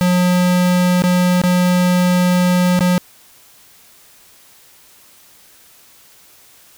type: tone with dropouts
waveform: square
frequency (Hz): 179.7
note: F3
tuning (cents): +50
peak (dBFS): -12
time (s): 0.01-2.98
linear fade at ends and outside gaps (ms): 0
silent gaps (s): 1.021-1.038 / 1.416-1.437 / 2.792-2.807
effects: white hiss -47 dBFS RMS until 6.77 s